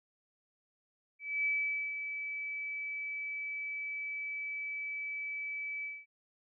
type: tone with ADSR envelope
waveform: sine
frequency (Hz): 2300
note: D7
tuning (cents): -37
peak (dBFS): -28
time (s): 1.19-6.06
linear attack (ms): 260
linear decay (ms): 480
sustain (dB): -8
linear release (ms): 220
effects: none